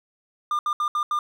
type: tone bursts at uneven times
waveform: triangle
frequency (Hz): 1202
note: D6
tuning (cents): +40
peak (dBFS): -19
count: 5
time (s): 0.51-0.59 / 0.66-0.73 / 0.8-0.88 / 0.95-1.03 / 1.11-1.19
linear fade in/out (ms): 2
effects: none